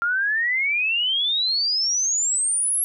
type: exponential sweep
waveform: sine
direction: up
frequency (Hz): 1379 to 11360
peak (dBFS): -19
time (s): 0.02-2.84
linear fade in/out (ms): 0
effects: none